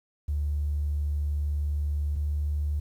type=tone pair in turn; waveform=triangle; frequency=73.42 / 73.89 Hz; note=D2 / D2; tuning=0 / +11 cents; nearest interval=unison; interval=11 cents; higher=second; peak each=-21 dBFS; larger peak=neither; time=0.28-2.16 / 2.16-2.8 s; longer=first; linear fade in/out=10 ms; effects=tanh soft clip ceiling -23 dBFS + 10-bit